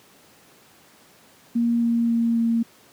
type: tone with pitch steps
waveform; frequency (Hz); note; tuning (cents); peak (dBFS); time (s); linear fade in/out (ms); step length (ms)
sine; 234.8 / 233.3 / 231.8 / 230.4; A#3 / A#3 / A#3 / A#3; +13 / +2 / -10 / -20; -17; 1.55-2.63; 10; 270
effects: pink hiss -53 dBFS RMS until 2.92 s + high-pass 150 Hz 12 dB/octave